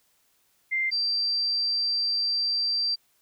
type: tone pair in turn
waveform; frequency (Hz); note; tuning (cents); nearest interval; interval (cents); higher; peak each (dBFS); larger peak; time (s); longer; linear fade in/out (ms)
sine; 2093 / 4699; C7 / D8; 0 / 0; octave + major second; 1400; second; -23; neither; 0.71-0.91 / 0.91-2.96; second; 20
effects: white hiss -67 dBFS RMS until 3.21 s